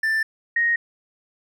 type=tone pair in turn; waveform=triangle / sine; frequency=1774 / 1869.3 Hz; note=A6 / A#6; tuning=+14 / +4 cents; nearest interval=minor second; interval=90 cents; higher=second; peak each=-17 dBFS; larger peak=neither; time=0.03-0.23 / 0.56-0.76 s; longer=neither; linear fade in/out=5 ms; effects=none